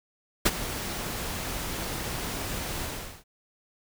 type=noise with ADSR envelope; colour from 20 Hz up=pink; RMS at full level=-19 dBFS; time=0.45-3.24 s; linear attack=11 ms; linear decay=38 ms; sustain=-14 dB; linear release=410 ms; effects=none